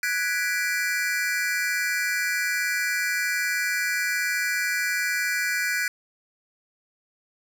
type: chord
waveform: square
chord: G# half-diminished seventh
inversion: third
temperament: equal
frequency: 1480 / 1661.2 / 1975.5 / 2349 Hz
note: F#6 / G#6 / B6 / D7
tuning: 0 / 0 / 0 / 0 cents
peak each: -29 / -30 / -30 / -31 dBFS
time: 0.03-5.88 s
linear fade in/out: 2 ms
effects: none